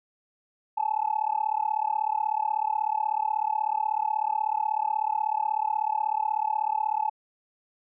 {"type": "tone with amplitude modulation", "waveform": "sine", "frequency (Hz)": 862, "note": "A5", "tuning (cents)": -36, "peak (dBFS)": -19, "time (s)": [0.77, 7.1], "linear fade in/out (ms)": 10, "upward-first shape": "sine", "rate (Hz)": 36.3, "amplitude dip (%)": 100, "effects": ["tanh soft clip ceiling -15 dBFS"]}